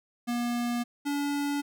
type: tone pair in turn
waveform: square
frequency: 239.6 / 286.4 Hz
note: A#3 / D4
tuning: +48 / -43 cents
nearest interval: minor third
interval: 309 cents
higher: second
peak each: -28 dBFS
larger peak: neither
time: 0.27-0.84 / 1.05-1.62 s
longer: neither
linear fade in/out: 20 ms
effects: none